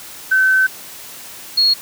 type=tone pair in turn; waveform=sine; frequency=1531 / 4310 Hz; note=G6 / C#8; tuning=-41 / -49 cents; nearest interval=octave + tritone; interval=1792 cents; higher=second; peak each=-10 dBFS; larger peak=neither; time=0.31-0.67 / 1.57-1.74 s; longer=first; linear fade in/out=10 ms; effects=white hiss -35 dBFS RMS until 1.81 s + high-pass 80 Hz 12 dB/octave